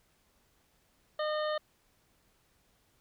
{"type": "harmonic tone", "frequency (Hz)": 610, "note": "D#5", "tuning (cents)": -34, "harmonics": [1, 2, 3, 5, 6, 7], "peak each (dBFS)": [-31, -37, -41, -45, -47, -48], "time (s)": [1.19, 1.58], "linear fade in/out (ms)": 5, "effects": ["pink hiss -70 dBFS RMS until 3 s"]}